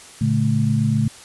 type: tone cluster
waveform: sine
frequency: 114.6 / 142.5 / 216.1 Hz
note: A#2 / C#3 / A3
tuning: -29 / +48 / -31 cents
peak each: -20 dBFS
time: 0.21-1.08 s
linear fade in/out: 5 ms
effects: white hiss -42 dBFS RMS until 1.24 s + resampled to 24000 Hz